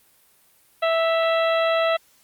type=harmonic tone with a mistuned harmonic; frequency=657 Hz; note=E5; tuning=6 cents flat; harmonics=1 / 2 / 3 / 4 / 5 / 6; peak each=-19 / -25 / -29 / -31 / -33 / -35 dBFS; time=0.82-1.97 s; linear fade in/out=10 ms; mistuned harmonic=4; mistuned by=+28 cents; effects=white hiss -58 dBFS RMS until 2.23 s + Opus 32 kbps